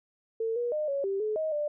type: tone with pitch steps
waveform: sine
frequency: 450.3 / 480.4 / 608 / 557 / 391.6 / 428.6 / 629 / 593 Hz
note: A4 / B4 / D#5 / C#5 / G4 / A4 / D#5 / D5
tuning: +40 / -48 / -40 / +8 / -2 / -45 / +19 / +17 cents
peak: -27 dBFS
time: 0.4-1.68 s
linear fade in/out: 5 ms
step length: 160 ms
effects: none